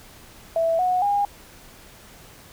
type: tone with pitch steps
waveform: sine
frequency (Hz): 659.3 / 731.5 / 811.7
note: E5 / F#5 / G#5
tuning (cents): 0 / -20 / -40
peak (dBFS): -18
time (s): 0.56-1.25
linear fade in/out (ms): 2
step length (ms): 230
effects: pink hiss -47 dBFS RMS until 2.52 s

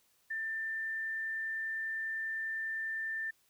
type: tone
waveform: sine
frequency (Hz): 1785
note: A6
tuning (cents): +24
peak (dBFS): -34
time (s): 0.3-3.31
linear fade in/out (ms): 10
effects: white hiss -71 dBFS RMS until 3.49 s

